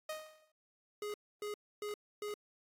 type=tone with exponential decay; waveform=sawtooth; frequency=622.3 Hz; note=D#5; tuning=in tune; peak=-33 dBFS; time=0.09-0.52 s; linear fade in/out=5 ms; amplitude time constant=93 ms
type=tone bursts; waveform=square; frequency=416.3 Hz; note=G#4; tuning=4 cents sharp; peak=-39 dBFS; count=4; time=1.02-2.34 s; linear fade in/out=2 ms; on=120 ms; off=280 ms
effects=AAC 48 kbps